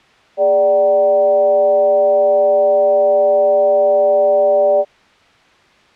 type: tone with frequency modulation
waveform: sine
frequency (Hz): 587.3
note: D5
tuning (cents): 0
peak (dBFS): -9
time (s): 0.37-4.85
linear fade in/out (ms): 50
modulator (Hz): 176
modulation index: 0.58
effects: white hiss -49 dBFS RMS until 5.95 s + low-pass 3000 Hz 12 dB/octave